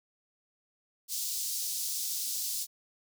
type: high-pass noise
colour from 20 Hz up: pink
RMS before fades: -34 dBFS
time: 1.08-2.67 s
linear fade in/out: 50 ms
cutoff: 4600 Hz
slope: 24 dB/octave
effects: none